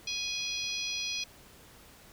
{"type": "harmonic tone", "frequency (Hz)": 830.6, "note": "G#5", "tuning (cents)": 0, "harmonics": [3, 4, 5, 6, 7], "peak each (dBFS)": [-37, -38, -39, -40, -40], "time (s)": [0.07, 1.24], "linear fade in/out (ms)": 5, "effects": ["pink hiss -55 dBFS RMS until 2.12 s"]}